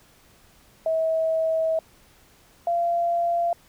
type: tone pair in turn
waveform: sine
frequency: 645 / 686.9 Hz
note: E5 / F5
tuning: -38 / -29 cents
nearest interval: minor second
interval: 109 cents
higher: second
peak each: -20 dBFS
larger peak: neither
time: 0.86-1.79 / 2.67-3.53 s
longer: first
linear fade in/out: 2 ms
effects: pink hiss -56 dBFS RMS until 3.68 s